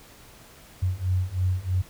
sine beating tone pair, 90.4 / 93.5 Hz, F#2 / F#2, -40 / +19 cents, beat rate 3.1 Hz, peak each -26 / -25 dBFS, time 0.82-1.82 s, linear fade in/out 10 ms, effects pink hiss -50 dBFS RMS until 1.89 s

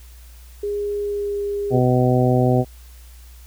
sine tone with pitch glide, 410 to 405.8 Hz, G#4 to G#4, -22 to -40 cents, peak -21 dBFS, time 0.63-1.79 s, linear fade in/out 5 ms, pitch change -18 cents, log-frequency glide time 1.01-1.37 s
harmonic tone, 125.9 Hz, B2, 34 cents sharp, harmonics 1 / 2 / 3 / 4 / 5 / 6, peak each -17 / -20 / -22 / -23 / -24 / -25 dBFS, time 1.7-2.65 s, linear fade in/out 50 ms
effects added 60 Hz sine -40 dBFS peak until 3.46 s + white hiss -51 dBFS RMS until 3.46 s

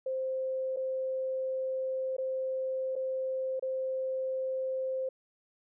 sine tone with dropouts, 523.3 Hz, C5, in tune, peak -30 dBFS, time 0.06-5.09 s, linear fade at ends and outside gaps 5 ms, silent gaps 0.763-0.769 / 2.167-2.182 / 2.955-2.961 / 3.596-3.624 s, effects none

